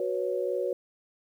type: chord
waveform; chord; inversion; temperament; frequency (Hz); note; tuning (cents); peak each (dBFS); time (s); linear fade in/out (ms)
sine; F# suspended fourth; none; equal with one note detuned; 370 / 490.8 / 554.4; F#4 / B4 / C#5; 0 / -11 / 0; -31; 0-0.73; 2
effects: 10-bit